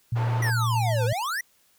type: tone with pitch glide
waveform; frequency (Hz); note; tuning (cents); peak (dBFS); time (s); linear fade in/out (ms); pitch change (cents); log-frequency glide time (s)
sine; 117.1 to 113.7; A#2 to A#2; +8 to -43; -22; 0.12-1.13; 5; -51; 0.34-1.01
type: band-pass noise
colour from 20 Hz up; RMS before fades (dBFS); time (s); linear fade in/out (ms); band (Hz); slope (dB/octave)
white; -36; 0.15-0.51; 20; 270 to 1100; 12
type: tone with tremolo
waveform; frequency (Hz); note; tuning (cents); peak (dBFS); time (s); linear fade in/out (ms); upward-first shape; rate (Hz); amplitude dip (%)
sine; 889; A5; +18; -30; 0.19-1.07; 0; triangle; 7.5; 100
type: exponential two-way sweep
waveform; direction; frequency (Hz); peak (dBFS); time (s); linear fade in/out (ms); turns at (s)
square; down then up; 2002 to 472.1 to 2002; -27; 0.42-1.41; 5; 1.05
effects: white hiss -63 dBFS RMS until 1.78 s